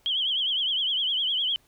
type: tone with vibrato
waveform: sine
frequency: 3153 Hz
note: G7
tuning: 9 cents sharp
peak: -23 dBFS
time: 0.06-1.56 s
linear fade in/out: 0 ms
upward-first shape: triangle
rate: 9.8 Hz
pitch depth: 130 cents each way
effects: pink hiss -63 dBFS RMS until 1.67 s